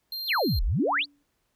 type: tone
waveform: square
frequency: 4186 Hz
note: C8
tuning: in tune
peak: -32 dBFS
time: 0.12-0.59 s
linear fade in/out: 2 ms
type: exponential two-way sweep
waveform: sine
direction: down then up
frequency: 4978 to 32.84 to 4978 Hz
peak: -22 dBFS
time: 0.26-1.06 s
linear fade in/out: 50 ms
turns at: 0.63 s
type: tone with exponential decay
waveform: sine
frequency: 287 Hz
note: D4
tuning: 40 cents flat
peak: -29 dBFS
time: 0.79-1.23 s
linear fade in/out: 5 ms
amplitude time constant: 94 ms
effects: pink hiss -74 dBFS RMS until 1.55 s